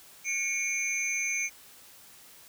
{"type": "tone cluster", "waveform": "sine", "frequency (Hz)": [2208, 2388, 6260], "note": ["C#7", "D7", "G8"], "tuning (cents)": [-7, 28, -3], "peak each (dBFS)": -31, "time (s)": [0.24, 1.5], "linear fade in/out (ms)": 50, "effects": ["tanh soft clip ceiling -22 dBFS", "white hiss -53 dBFS RMS until 2.48 s"]}